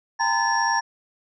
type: tone cluster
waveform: sine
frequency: 806 / 916 / 1012 / 1735 / 5590 Hz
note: G5 / A#5 / B5 / A6 / F8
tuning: +48 / -31 / +42 / -25 / +1 cents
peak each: -27 / -22 / -28 / -24 / -28 dBFS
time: 0.19-0.81 s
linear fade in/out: 20 ms
effects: tanh soft clip ceiling -9 dBFS